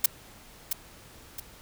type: noise with echo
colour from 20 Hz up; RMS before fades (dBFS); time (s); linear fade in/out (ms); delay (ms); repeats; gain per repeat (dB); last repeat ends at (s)
blue; -19; 0.04-0.06; 5; 670; 2; -8; 1.4
effects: pink hiss -51 dBFS RMS until 1.61 s